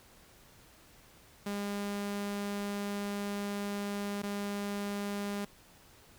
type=tone with dropouts; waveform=sawtooth; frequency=202.7 Hz; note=G#3; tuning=42 cents flat; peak=-30 dBFS; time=1.46-5.45 s; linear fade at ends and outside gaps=5 ms; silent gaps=4.221-4.233 s; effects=pink hiss -59 dBFS RMS until 6.18 s